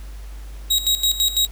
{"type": "tone with tremolo", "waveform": "sawtooth", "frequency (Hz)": 3816, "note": "A#7", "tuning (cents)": 40, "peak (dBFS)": -12, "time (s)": [0.7, 1.47], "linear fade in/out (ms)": 10, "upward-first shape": "square", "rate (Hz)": 6, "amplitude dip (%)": 75, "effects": ["added 50 Hz sine -32 dBFS peak until 1.51 s", "pink hiss -48 dBFS RMS until 1.51 s"]}